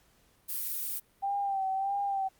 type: noise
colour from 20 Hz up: violet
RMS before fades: -34 dBFS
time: 0.48-1 s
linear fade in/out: 20 ms
type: tone with vibrato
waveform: sine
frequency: 784 Hz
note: G5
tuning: in tune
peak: -28 dBFS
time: 1.22-2.29 s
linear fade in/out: 20 ms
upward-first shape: sine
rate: 1.6 Hz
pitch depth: 46 cents each way
effects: pink hiss -66 dBFS RMS until 2.39 s + Opus 48 kbps